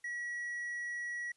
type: tone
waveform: triangle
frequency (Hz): 1924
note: B6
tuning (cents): -46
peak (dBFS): -35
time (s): 0.04-1.32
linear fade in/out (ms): 5
effects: white hiss -73 dBFS RMS until 1.36 s + resampled to 24000 Hz